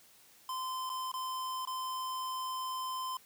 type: tone with dropouts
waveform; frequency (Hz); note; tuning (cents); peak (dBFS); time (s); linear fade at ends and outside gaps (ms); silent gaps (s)
square; 1032; C6; -24; -36; 0.49-3.17; 2; 0.894-0.899 / 1.117-1.139 / 1.652-1.673
effects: white hiss -61 dBFS RMS until 3.25 s + high-pass 60 Hz 12 dB/octave